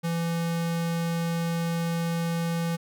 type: tone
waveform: square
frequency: 167.8 Hz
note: E3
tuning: 31 cents sharp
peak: -26 dBFS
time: 0.03-2.77 s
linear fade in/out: 20 ms
effects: none